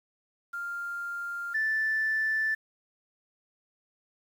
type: tone pair in turn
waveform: sine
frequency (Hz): 1396.9 / 1760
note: F6 / A6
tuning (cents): 0 / 0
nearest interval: major third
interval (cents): 400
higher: second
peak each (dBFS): -32 / -24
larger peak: second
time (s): 0.53-1.54 / 1.54-2.55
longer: neither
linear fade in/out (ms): 10
effects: tanh soft clip ceiling -20 dBFS + 9-bit